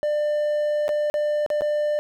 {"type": "tone with dropouts", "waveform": "triangle", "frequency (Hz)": 596, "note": "D5", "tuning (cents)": 25, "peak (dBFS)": -18, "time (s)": [0.03, 1.99], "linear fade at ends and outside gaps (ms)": 0, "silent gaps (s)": [[0.881, 0.891], [1.1, 1.141], [1.463, 1.502], [1.609, 1.619]], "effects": []}